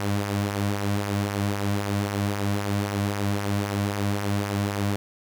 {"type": "tone with flanger", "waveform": "sawtooth", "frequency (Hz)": 101.2, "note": "G#2", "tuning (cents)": -44, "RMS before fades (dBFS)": -26, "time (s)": [0, 4.96], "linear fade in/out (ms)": 0, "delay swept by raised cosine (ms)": [0.24, 2.44], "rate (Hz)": 3.8, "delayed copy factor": -0.5, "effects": []}